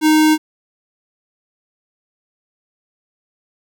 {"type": "tone", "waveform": "square", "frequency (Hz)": 310, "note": "D#4", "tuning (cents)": -6, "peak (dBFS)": -10, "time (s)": [0.01, 0.38], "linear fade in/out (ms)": 50, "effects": []}